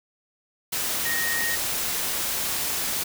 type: tone in noise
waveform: sine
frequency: 1864.7 Hz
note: A#6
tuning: in tune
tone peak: -26 dBFS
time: 1.05-1.56 s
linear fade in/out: 10 ms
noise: white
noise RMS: -27 dBFS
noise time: 0.72-3.04 s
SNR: -2 dB
effects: none